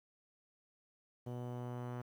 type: tone with low-pass filter sweep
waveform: sawtooth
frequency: 122.7 Hz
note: B2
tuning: 11 cents flat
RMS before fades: -43 dBFS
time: 1.26-2.02 s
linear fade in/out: 10 ms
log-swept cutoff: 650 to 1300 Hz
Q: 1.2
effects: 11-bit